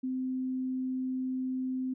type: tone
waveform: sine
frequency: 258.2 Hz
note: C4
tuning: 23 cents flat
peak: -30 dBFS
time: 0.03-1.94 s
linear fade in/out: 10 ms
effects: none